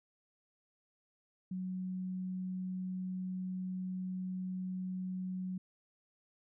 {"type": "tone", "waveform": "sine", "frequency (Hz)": 185, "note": "F#3", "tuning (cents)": 0, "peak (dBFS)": -36, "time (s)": [1.51, 5.58], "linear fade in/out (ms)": 5, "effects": []}